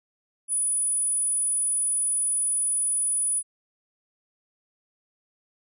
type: tone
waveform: sine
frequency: 9880 Hz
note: D#9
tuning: 13 cents flat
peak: -22 dBFS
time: 0.48-3.43 s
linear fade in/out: 50 ms
effects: none